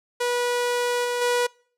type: tone with level steps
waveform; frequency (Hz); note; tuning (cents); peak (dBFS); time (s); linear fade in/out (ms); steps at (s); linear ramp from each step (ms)
sawtooth; 486.9; B4; -25; -18 / -20 / -16; 0.2-1.47; 10; 1.04 / 1.21; 10
effects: noise-tail reverb RT60 0.5 s tail -26 dB re dry + low-pass 12000 Hz 12 dB/octave